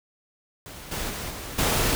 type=noise with level steps; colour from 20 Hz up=pink; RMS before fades=-41 / -30 / -33 / -36 / -23 dBFS; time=0.66-1.95 s; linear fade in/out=0 ms; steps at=0.91 / 1.09 / 1.3 / 1.58 s; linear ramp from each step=10 ms; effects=none